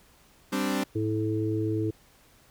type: chord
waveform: sawtooth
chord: G suspended fourth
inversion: none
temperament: equal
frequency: 196 / 261.6 / 293.7 Hz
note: G3 / C4 / D4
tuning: 0 / 0 / 0 cents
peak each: -26 dBFS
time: 0.52-0.84 s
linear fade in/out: 10 ms
type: harmonic tone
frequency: 108.4 Hz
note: A2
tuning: 25 cents flat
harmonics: 1 / 3 / 4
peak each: -29 / -28 / -32 dBFS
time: 0.95-1.91 s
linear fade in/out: 10 ms
effects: pink hiss -59 dBFS RMS until 2.5 s